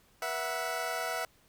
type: chord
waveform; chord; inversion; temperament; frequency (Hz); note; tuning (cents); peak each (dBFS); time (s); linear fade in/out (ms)
20% pulse; B suspended fourth; none; equal with one note detuned; 483.7 / 659.3 / 740; B4 / E5 / F#5; -36 / 0 / 0; -35 / -30 / -32; 0.22-1.25; 2
effects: pink hiss -65 dBFS RMS until 1.48 s